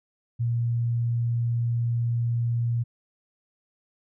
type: tone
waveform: sine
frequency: 118 Hz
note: A#2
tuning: 22 cents sharp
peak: -22 dBFS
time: 0.39-2.84 s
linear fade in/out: 20 ms
effects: none